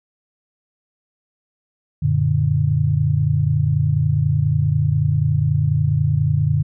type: chord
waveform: sine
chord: Gb augmented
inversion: none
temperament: equal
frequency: 92.5 / 116.54 / 146.83 Hz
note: Gb2 / Bb2 / D3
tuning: 0 / 0 / 0 cents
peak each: -21 / -20 / -17 dBFS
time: 2.02-6.63 s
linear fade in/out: 10 ms
effects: none